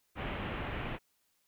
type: low-pass noise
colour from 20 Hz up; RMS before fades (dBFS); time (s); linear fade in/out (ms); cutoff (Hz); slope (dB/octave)
pink; -38; 0.15-0.99; 50; 3100; 48
effects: white hiss -75 dBFS RMS until 1.47 s